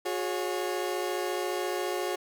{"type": "chord", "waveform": "30% pulse", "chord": "F# suspended second", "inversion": "none", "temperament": "equal with one note detuned", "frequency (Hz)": [360.9, 415.3, 554.4], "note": ["F#4", "G#4", "C#5"], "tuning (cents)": [-43, 0, 0], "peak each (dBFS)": [-29, -32, -33], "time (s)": [0.05, 2.16], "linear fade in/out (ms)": 10, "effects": []}